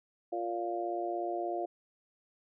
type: harmonic tone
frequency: 116.54 Hz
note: A#2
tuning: in tune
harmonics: 3 / 4 / 5 / 6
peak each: -36 / -44 / -40 / -35 dBFS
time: 0.32-1.66 s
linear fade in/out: 10 ms
effects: none